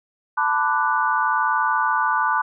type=chord; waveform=sine; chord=B minor seventh; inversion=third; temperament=equal with one note detuned; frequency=880 / 1001 / 1174.7 / 1480 Hz; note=A5 / B5 / D6 / F#6; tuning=0 / +23 / 0 / 0 cents; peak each=-23 dBFS; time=0.37-2.42 s; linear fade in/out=10 ms; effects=none